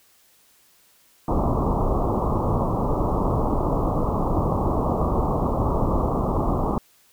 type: low-pass noise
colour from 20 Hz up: pink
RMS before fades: -22 dBFS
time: 1.28-6.78 s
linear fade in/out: 0 ms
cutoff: 1200 Hz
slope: 96 dB/octave
effects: white hiss -58 dBFS RMS until 7.12 s